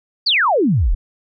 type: exponential sweep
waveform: sine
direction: down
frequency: 4900 to 32 Hz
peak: -12 dBFS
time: 0.26-0.95 s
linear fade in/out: 10 ms
effects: none